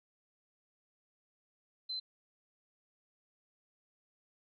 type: tone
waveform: sine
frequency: 4070 Hz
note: C8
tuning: 49 cents flat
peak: -36 dBFS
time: 1.89-2 s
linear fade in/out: 10 ms
effects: none